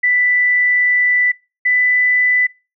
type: tone pair in turn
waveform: sine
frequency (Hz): 1981 / 1992.5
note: B6 / B6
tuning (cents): +5 / +15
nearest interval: unison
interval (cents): 10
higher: second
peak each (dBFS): -11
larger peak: neither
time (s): 0.03-1.32 / 1.65-2.47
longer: first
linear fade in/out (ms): 10
effects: noise-tail reverb RT60 0.3 s tail -23 dB re dry